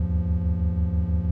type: tone cluster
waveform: triangle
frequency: 73.7 / 79.8 / 99 / 173.4 Hz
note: D2 / D#2 / G2 / F3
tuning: +7 / +44 / +18 / -12 cents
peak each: -26 / -21 / -28 / -26 dBFS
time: 0-1.31 s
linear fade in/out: 5 ms
effects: none